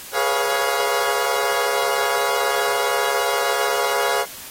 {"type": "chord", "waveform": "20% pulse", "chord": "C# dominant seventh", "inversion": "second", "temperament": "equal with one note detuned", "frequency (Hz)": [415.3, 485.7, 554.4, 698.5], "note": ["G#4", "B4", "C#5", "E#5"], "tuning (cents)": [0, -29, 0, 0], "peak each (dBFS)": -20, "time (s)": [0.12, 4.26], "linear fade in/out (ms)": 50, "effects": ["white hiss -37 dBFS RMS until 4.5 s", "AAC 48 kbps"]}